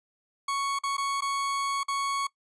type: tone with dropouts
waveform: 40% pulse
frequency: 1110 Hz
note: C#6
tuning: 2 cents sharp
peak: -26 dBFS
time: 0.48-2.27 s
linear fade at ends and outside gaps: 5 ms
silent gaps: 0.789-0.835 / 0.969-0.979 / 1.208-1.22 / 1.833-1.882 s
effects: noise-tail reverb RT60 0.1 s tail -22 dB re dry + resampled to 22050 Hz